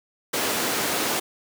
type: high-pass noise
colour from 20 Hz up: pink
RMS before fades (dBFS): -25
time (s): 0.33-1.2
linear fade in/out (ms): 10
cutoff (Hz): 270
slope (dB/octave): 12
effects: none